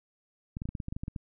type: clicks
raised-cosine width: 5 ms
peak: -23 dBFS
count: 12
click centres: 0.569 / 0.619 / 0.655 / 0.69 / 0.752 / 0.802 / 0.884 / 0.925 / 0.965 / 1.035 / 1.081 / 1.162 s
effects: none